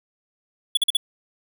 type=tone bursts; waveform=square; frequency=3411 Hz; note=G#7; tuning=46 cents sharp; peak=-16 dBFS; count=4; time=0.75-0.97 s; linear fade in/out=5 ms; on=22 ms; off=44 ms; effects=none